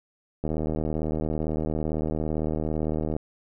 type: click train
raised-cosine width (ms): 2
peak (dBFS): -15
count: 213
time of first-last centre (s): 0.44-3.165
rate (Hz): 77.8
effects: none